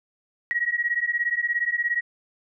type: beating tone pair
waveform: sine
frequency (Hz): 1897 / 1914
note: A#6 / A#6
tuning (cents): +30 / +45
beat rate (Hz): 17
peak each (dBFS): -25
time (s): 0.51-2.01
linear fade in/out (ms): 0
effects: none